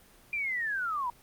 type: linear sweep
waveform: sine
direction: down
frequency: 2413 to 932.3 Hz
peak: -29 dBFS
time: 0.33-1.1 s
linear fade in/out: 2 ms
effects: pink hiss -58 dBFS RMS until 1.22 s + Opus 24 kbps